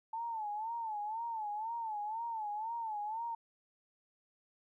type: tone with vibrato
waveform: sine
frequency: 880 Hz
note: A5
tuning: in tune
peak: -36 dBFS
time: 0.13-3.35 s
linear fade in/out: 5 ms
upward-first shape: sine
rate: 2 Hz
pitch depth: 110 cents each way
effects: 13-bit